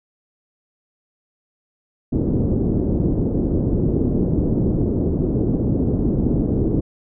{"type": "low-pass noise", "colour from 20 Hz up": "white", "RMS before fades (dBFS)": -19, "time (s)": [2.12, 6.81], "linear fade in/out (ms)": 10, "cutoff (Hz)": 350, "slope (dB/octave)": 24, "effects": []}